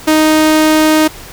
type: tone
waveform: sawtooth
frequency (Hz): 311.1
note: D#4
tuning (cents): 0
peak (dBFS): -3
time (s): 0.07-1.08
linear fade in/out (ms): 10
effects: pink hiss -32 dBFS RMS until 1.32 s